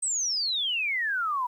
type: exponential sweep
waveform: sine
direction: down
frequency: 8372 to 953 Hz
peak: -25 dBFS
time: 0.02-1.47 s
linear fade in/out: 10 ms
effects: 10-bit